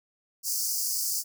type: high-pass noise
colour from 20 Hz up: pink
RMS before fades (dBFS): -29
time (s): 0.43-1.24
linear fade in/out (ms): 50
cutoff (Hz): 4700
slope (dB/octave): 96
effects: none